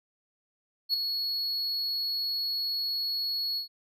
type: tone with ADSR envelope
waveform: triangle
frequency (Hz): 4357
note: C#8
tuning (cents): -31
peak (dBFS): -20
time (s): 0.89-3.68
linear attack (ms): 47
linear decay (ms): 7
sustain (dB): -7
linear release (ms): 110
effects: none